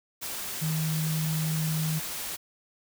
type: tone in noise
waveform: sine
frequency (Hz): 157.5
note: D#3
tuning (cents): +21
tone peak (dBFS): -26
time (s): 0.61-2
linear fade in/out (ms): 20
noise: white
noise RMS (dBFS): -35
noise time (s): 0.21-2.37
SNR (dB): +6
effects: none

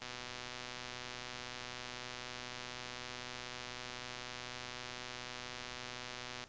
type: click train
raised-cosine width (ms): 0.2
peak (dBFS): -26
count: 797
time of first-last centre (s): 0.02-6.439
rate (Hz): 124
effects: pink hiss -59 dBFS RMS until 6.48 s + resampled to 16000 Hz

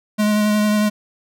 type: tone with vibrato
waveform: square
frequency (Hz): 210.6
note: G#3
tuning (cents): +24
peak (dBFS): -15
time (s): 0.18-0.9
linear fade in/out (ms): 20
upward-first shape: sine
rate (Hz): 11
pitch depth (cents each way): 14
effects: none

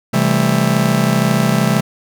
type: chord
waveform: 45% pulse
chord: A minor seventh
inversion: first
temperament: just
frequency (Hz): 132 / 165 / 198 / 220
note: C3 / E3 / G3 / A3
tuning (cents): +16 / +2 / +18 / 0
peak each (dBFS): -18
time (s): 0.13-1.81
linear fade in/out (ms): 10
effects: none

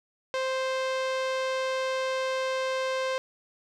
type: tone with low-pass filter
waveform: sawtooth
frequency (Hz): 523.3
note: C5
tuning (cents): 0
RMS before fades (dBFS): -29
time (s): 0.34-3.18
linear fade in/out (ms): 0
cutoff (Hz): 4900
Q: 0.78
effects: none

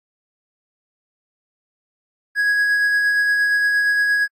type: tone with tremolo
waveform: triangle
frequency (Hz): 1661.2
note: G#6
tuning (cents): 0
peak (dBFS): -12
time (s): 2.35-4.28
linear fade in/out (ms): 50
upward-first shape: sine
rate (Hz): 8.6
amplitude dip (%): 25
effects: AAC 64 kbps

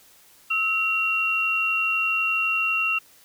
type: tone pair together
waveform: sine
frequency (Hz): 1295.9 / 2746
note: E6 / F7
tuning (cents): -30 / -30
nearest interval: octave + minor second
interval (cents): 1300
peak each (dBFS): -28 / -21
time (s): 0.5-2.99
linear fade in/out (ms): 10
effects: white hiss -54 dBFS RMS until 3.24 s

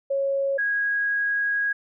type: tone pair in turn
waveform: sine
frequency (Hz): 550 / 1648.1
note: C#5 / G#6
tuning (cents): -14 / -14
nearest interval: octave + perfect fifth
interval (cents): 1900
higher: second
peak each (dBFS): -21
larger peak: neither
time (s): 0.1-0.58 / 0.58-1.73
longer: second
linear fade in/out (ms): 10
effects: none

